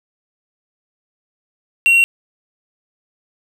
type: tone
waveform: triangle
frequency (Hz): 2741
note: F7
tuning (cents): -33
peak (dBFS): -7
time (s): 1.86-2.04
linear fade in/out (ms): 0
effects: none